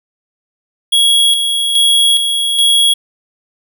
square tone with tremolo, 3322 Hz, G#7, in tune, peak -8 dBFS, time 0.92-2.94 s, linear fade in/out 10 ms, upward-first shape square, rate 1.2 Hz, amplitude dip 45%, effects 8-bit

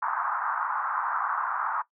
white band-pass noise, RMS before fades -29 dBFS, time 0.02-1.82 s, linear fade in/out 5 ms, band 850 to 1400 Hz, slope 48 dB/octave, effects noise-tail reverb RT60 0.1 s tail -17 dB re dry

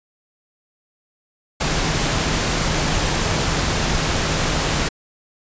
sine tone in noise, 156.5 Hz, D#3, 10 cents sharp, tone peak -28 dBFS, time 1.6-4.89 s, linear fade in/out 10 ms, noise pink, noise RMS -20 dBFS, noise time 1.6-4.89 s, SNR -11 dB, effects resampled to 16000 Hz

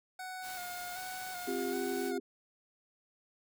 25% pulse tone with vibrato, 730 Hz, F#5, 24 cents flat, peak -37 dBFS, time 0.19-2.18 s, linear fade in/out 5 ms, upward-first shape square, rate 1.3 Hz, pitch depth 32 cents each way
white noise, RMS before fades -47 dBFS, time 0.41-2.13 s, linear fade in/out 50 ms
sine chord, C suspended fourth, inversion none, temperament equal with one note detuned, 261.6 / 349.2 / 398.4 Hz, C4 / F4 / G4, 0 / 0 / +28 cents, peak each -38 / -38 / -36 dBFS, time 1.47-2.2 s, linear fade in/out 10 ms
effects none

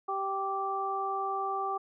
harmonic tone, 390 Hz, G4, 9 cents flat, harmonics 1 / 2 / 3, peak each -37 / -33 / -33 dBFS, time 0.08-1.78 s, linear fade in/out 10 ms, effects none

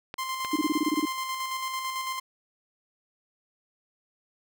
clicks, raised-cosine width 0.3 ms, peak -19 dBFS, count 2, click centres 0.141 / 0.448 s
sawtooth tone with tremolo, 1046.5 Hz, C6, in tune, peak -25 dBFS, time 0.18-2.2 s, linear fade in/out 10 ms, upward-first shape square, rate 9 Hz, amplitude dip 35%
sine tone bursts, 305.7 Hz, D#4, 30 cents flat, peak -21 dBFS, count 10, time 0.53-1.054 s, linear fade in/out 5 ms, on 29 ms, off 26 ms
effects none

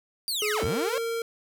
sawtooth linear two-way sweep, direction down then up, 4799 to 58.5 to 565 Hz, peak -24 dBFS, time 0.28-0.98 s, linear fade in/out 0 ms, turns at 0.64 s
square tone with pitch glide, 421.8 to 460 Hz, G#4 to A#4, +27 to -23 cents, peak -28 dBFS, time 0.42-1.22 s, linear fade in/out 2 ms, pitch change +150 cents, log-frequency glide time 0.53-0.69 s
effects none

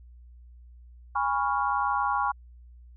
sine chord, C# dominant seventh, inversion second, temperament equal with one note detuned, 821.1 / 987.8 / 1108.7 / 1396.9 Hz, G#5 / B5 / C#6 / E#6, -20 / 0 / 0 / 0 cents, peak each -28 / -30 / -28 / -32 dBFS, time 1.15-2.32 s, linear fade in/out 10 ms, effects added 60 Hz sine -47 dBFS peak until 2.96 s

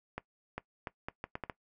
accelerating click train, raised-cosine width 0.5 ms, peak -22 dBFS, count 8, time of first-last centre 0.18-1.498 s, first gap 400 ms, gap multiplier 0.73, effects noise-tail reverb RT60 0.1 s tail -19 dB re dry

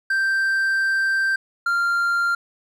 triangle tone pair in turn, 1568 / 1390.1 Hz, G6 / F6, 0 / -8 cents, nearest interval major second, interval 208 cents, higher first, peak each -16 dBFS, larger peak neither, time 0.1-1.36 / 1.66-2.35 s, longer first, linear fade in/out 5 ms, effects none

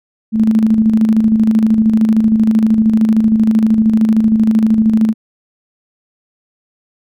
sine tone with tremolo, 220 Hz, A3, in tune, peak -6 dBFS, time 0.32-5.14 s, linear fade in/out 50 ms, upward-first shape square, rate 13 Hz, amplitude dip 45%, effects none

